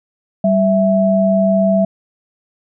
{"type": "tone pair together", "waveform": "sine", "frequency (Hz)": [194.38, 659.3], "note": ["G3", "E5"], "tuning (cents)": [-14, 0], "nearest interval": "octave + major sixth", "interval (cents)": 2114, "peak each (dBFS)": -13, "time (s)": [0.44, 1.85], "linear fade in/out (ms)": 5, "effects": []}